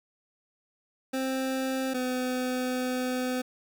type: tone pair in turn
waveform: 25% pulse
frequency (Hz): 263.2 / 253.3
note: C4 / B3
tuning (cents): +10 / +44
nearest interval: minor second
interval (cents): 66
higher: first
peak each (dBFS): -24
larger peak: neither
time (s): 1.13-1.94 / 1.94-3.42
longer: second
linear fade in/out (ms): 10
effects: 9-bit